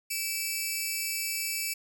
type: tone pair together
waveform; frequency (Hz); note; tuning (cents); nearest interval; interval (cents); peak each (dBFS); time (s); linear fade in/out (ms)
10% pulse; 2305 / 2637; D7 / E7; -33 / 0; major second; 233; -24; 0.1-1.74; 10
effects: none